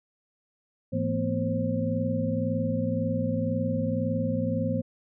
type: tone cluster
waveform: sine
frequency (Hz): 105.7 / 167.7 / 227.1 / 249 / 530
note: G#2 / E3 / A#3 / B3 / C5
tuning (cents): +31 / +30 / -45 / +14 / +22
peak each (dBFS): -31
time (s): 0.92-4.82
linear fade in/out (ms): 20
effects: none